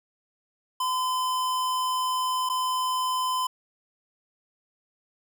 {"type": "tone with dropouts", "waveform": "square", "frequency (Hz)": 1020, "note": "C6", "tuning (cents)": -44, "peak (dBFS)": -25, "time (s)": [0.8, 3.47], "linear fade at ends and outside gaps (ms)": 5, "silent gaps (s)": [2.491, 2.497], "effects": []}